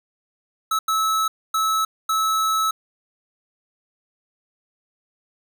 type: tone bursts at uneven times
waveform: square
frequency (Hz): 1300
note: E6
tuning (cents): -24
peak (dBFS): -19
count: 4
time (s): 0.71-0.79 / 0.88-1.28 / 1.54-1.85 / 2.09-2.71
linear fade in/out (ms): 5
effects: none